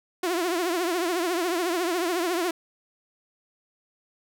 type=tone with vibrato; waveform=sawtooth; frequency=349.2 Hz; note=F4; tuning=in tune; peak=-20 dBFS; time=0.23-2.51 s; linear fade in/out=5 ms; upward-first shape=triangle; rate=14 Hz; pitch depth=140 cents each way; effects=none